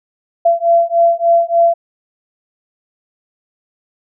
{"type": "beating tone pair", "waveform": "sine", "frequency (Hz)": [677, 680.4], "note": ["E5", "F5"], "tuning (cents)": [46, -45], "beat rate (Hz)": 3.4, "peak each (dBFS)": -12, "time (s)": [0.45, 1.74], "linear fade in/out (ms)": 10, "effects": []}